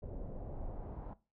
brown noise with low-pass filter sweep, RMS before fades -43 dBFS, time 0.02-1.14 s, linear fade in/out 10 ms, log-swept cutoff 540 to 900 Hz, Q 2.2, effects noise-tail reverb RT60 0.3 s tail -18 dB re dry

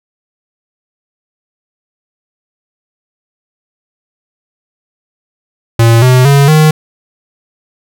square tone with pitch steps, 115.4 / 127.31 / 140.44 / 154.93 Hz, A#2 / C3 / C#3 / D#3, -17 / -47 / +23 / -7 cents, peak -4 dBFS, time 5.79-6.71 s, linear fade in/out 5 ms, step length 230 ms, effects none

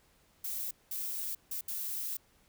violet noise bursts at uneven times, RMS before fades -37 dBFS, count 4, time 0.44-0.71 / 0.91-1.35 / 1.51-1.61 / 1.68-2.17 s, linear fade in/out 5 ms, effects pink hiss -67 dBFS RMS until 2.48 s

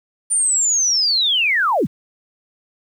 sine linear sweep, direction down, 9220 to 83.6 Hz, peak -14 dBFS, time 0.3-1.87 s, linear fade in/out 20 ms, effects 8-bit

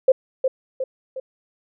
sine tone with echo, 523.3 Hz, C5, in tune, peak -9 dBFS, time 0.08-0.12 s, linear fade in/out 5 ms, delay 360 ms, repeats 3, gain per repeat -6 dB, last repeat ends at 1.2 s, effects none

